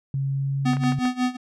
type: tone with pitch glide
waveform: sine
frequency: 136.9 to 138.65 Hz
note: C#3 to C#3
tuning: -21 to +1 cents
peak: -22 dBFS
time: 0.14-0.99 s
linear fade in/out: 2 ms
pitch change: +22 cents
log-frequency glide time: 0.28-0.78 s
type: tone with tremolo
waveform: square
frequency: 250.8 Hz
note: B3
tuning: 27 cents sharp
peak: -19 dBFS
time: 0.65-1.37 s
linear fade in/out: 10 ms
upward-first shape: sine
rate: 5.5 Hz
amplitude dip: 90%
type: clicks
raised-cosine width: 0.5 ms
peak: -20 dBFS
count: 5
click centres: 0.734 / 0.769 / 0.837 / 0.922 / 1.054 s
effects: low-pass 6000 Hz 12 dB/octave